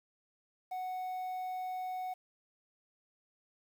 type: tone with quantisation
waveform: triangle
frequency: 740 Hz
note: F#5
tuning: in tune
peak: -34 dBFS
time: 0.71-2.14 s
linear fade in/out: 10 ms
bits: 10
effects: none